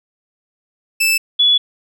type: tone pair in turn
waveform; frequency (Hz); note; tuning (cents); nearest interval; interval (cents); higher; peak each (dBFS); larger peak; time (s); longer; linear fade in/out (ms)
sawtooth / sine; 2637 / 3412; E7 / G#7; 0 / +46; major third; 446; second; -9; neither; 1-1.18 / 1.39-1.58; second; 10
effects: none